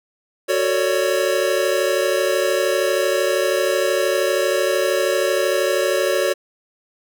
square chord, D major seventh, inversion first, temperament equal with one note detuned, 370 / 449.2 / 554.4 / 587.3 Hz, F#4 / A4 / C#5 / D5, 0 / +36 / 0 / 0 cents, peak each -23 / -25 / -21 / -25 dBFS, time 0.48-6.34 s, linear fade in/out 20 ms, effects none

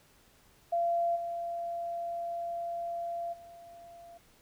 sine tone with level steps, 685 Hz, F5, 34 cents flat, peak -26 / -33 / -48 dBFS, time 0.72-4.18 s, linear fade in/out 10 ms, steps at 1.15 / 3.32 s, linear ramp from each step 20 ms, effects pink hiss -63 dBFS RMS until 4.41 s

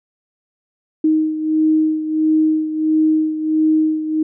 sine beating tone pair, 312.3 / 313.8 Hz, D#4 / D#4, +7 / +15 cents, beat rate 1.5 Hz, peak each -14 / -20 dBFS, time 1.04-4.23 s, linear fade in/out 5 ms, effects none

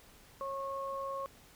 sine tone pair together, 546 / 1092 Hz, C#5 / C#6, -26 / -26 cents, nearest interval octave, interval 1200 cents, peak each -39 / -38 dBFS, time 0.41-1.26 s, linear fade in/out 0 ms, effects pink hiss -59 dBFS RMS until 1.55 s

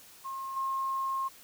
sine tone with level steps, 1071 Hz, C6, 40 cents sharp, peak -35 / -29 dBFS, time 0.24-1.29 s, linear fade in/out 20 ms, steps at 0.56 s, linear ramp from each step 10 ms, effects white hiss -54 dBFS RMS until 1.43 s

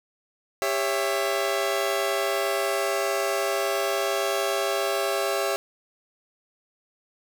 sawtooth chord, C# diminished, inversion second, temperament just, 399.1 / 554.4 / 665.2 Hz, G4 / C#5 / E5, +31 / 0 / +16 cents, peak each -24 dBFS, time 0.62-5.56 s, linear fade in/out 0 ms, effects none

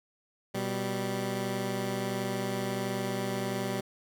15% pulse tone pair together, 122.8 / 194.93 Hz, B2 / G3, -9 / -9 cents, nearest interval minor sixth, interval 800 cents, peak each -28 / -26 dBFS, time 0.54-3.81 s, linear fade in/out 10 ms, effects none

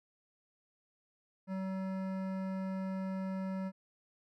sine tone with hard clipping, 190 Hz, F#3, 46 cents sharp, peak -37 dBFS, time 1.47-3.72 s, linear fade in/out 50 ms, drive 15 dB, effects none

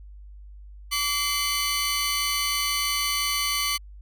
sawtooth tone cluster, 1154 / 2070 / 2999 / 4530 Hz, D6 / C7 / F#7 / C#8, -31 / -19 / +23 / +37 cents, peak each -26 dBFS, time 0.91-3.78 s, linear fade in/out 20 ms, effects added 50 Hz sine -41 dBFS peak until 4.01 s

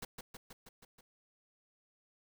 pink noise with echo, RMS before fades -43 dBFS, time 0.02-0.05 s, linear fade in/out 5 ms, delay 160 ms, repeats 6, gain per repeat -3 dB, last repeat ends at 1.01 s, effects none

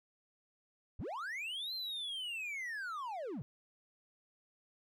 triangle linear two-way sweep, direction up then down, 38.46 to 4186 to 110.3 Hz, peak -37 dBFS, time 0.99-3.42 s, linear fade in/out 0 ms, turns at 1.74 s, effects none

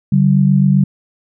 sine tone pair together, 143.2 / 190.93 Hz, D3 / G3, -43 / -45 cents, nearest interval perfect fourth, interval 498 cents, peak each -11 dBFS, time 0.12-0.84 s, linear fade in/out 5 ms, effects none

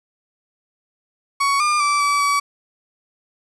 35% pulse tone with pitch steps, 1118 / 1203 / 1163 / 1150 / 1141 Hz, C#6 / D6 / D6 / D6 / C#6, +14 / +41 / -17 / -37 / +50 cents, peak -14 dBFS, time 1.4-2.4 s, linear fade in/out 10 ms, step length 200 ms, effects resampled to 24000 Hz + 8-bit

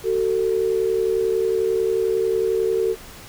sine tone pair together, 377 / 448.1 Hz, F#4 / A4, +32 / +32 cents, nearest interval minor third, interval 300 cents, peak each -21 / -20 dBFS, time 0.03-2.96 s, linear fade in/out 50 ms, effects pink hiss -41 dBFS RMS until 3.28 s

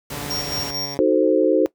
pink noise, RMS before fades -31 dBFS, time 0.1-0.71 s, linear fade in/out 5 ms
10% pulse tone with pitch glide, 144.7 to 140.01 Hz, D3 to C#3, -25 to +18 cents, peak -23 dBFS, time 0.11-0.98 s, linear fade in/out 10 ms, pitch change -57 cents, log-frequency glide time 0.28-0.72 s
square tone with tremolo, 5570 Hz, F8, 5 cents flat, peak -24 dBFS, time 0.3-0.95 s, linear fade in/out 10 ms, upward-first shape square, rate 4.5 Hz, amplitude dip 50%
sine chord, D# diminished seventh, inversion none, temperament equal, 311.1 / 370 / 440 / 523.3 Hz, D#4 / F#4 / A4 / C5, 0 / 0 / 0 / 0 cents, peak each -19 dBFS, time 0.99-1.66 s, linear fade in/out 0 ms
effects noise-tail reverb RT60 0.1 s tail -19 dB re dry + high-pass 60 Hz 12 dB/octave

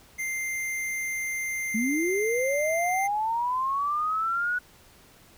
square tone, 2093 Hz, C7, in tune, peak -29 dBFS, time 0.18-3.08 s, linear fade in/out 20 ms
sine linear sweep, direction up, 207.5 to 1480 Hz, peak -24 dBFS, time 1.74-4.59 s, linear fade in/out 10 ms
effects pink hiss -55 dBFS RMS until 5.37 s

